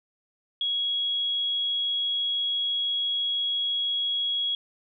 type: tone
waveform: sine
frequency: 3322 Hz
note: G#7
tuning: in tune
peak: -24 dBFS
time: 0.61-4.55 s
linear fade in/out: 2 ms
effects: none